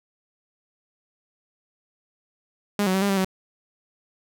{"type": "tone with pitch steps", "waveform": "sawtooth", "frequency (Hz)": [204.4, 186.6, 191.5, 201, 195.2, 188.6], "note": ["G#3", "F#3", "G3", "G3", "G3", "F#3"], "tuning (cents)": [-27, 15, -40, 44, -7, 33], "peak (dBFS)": -16, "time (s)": [2.79, 3.246], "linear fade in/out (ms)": 2, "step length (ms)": 76, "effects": []}